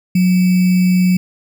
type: tone with sample-and-hold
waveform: sine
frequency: 182.2 Hz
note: F#3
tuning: 26 cents flat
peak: -9 dBFS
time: 0.15-1.17 s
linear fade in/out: 5 ms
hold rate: 2450 Hz
effects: none